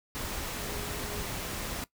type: tone in noise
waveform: sine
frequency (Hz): 413.5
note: G#4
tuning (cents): -8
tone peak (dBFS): -43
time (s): 0.61-1.25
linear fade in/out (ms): 0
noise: pink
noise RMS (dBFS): -36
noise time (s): 0.15-1.84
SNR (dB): -10
effects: noise-tail reverb RT60 0.1 s tail -18 dB re dry